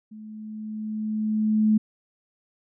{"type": "tone with level ramp", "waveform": "sine", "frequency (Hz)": 215.5, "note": "A3", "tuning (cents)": -36, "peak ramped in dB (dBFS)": [-39, -15], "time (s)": [0.11, 1.78], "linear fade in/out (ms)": 10, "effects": []}